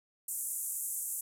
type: band-pass noise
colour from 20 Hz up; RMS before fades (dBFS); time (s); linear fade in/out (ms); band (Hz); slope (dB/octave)
white; -37; 0.28-1.21; 5; 7300 to 13000; 48
effects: none

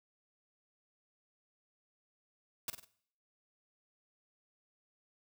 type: noise with echo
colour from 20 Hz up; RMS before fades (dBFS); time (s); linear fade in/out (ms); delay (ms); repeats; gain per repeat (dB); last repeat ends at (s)
white; -37; 2.68-2.7; 2; 49; 3; -7; 2.847
effects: noise-tail reverb RT60 0.6 s tail -19 dB re dry

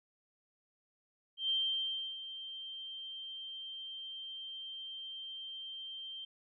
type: tone with ADSR envelope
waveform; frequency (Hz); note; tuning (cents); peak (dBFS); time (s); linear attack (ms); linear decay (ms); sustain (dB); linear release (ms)
sine; 3146; G7; +6; -29; 1.37-6.25; 130; 670; -13; 6
effects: none

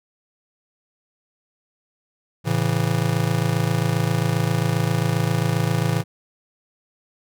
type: chord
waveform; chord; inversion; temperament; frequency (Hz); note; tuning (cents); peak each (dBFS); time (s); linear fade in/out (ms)
square; A major; none; just; 110 / 137.5 / 165; A2 / C#3 / E3; 0 / -14 / +2; -24; 2.44-6.04; 50
effects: none

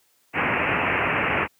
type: low-pass noise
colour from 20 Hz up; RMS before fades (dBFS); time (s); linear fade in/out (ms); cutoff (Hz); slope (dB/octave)
white; -23; 0.33-1.48; 50; 2700; 96
effects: white hiss -64 dBFS RMS until 1.59 s + high-pass 80 Hz 12 dB/octave

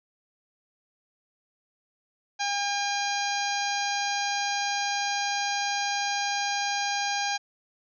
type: harmonic tone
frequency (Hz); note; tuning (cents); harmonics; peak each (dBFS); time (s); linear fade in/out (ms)
807; G#5; -50; 1 / 2 / 3 / 4 / 5 / 6 / 7 / 8; -29 / -33 / -35 / -38 / -36 / -36 / -39 / -37; 2.39-7.38; 20
effects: none

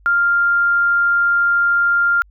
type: tone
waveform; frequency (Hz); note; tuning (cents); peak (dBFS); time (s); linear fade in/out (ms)
sine; 1396.9; F6; 0; -12; 0.06-2.22; 0
effects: added 50 Hz sine -46 dBFS peak until 2.3 s

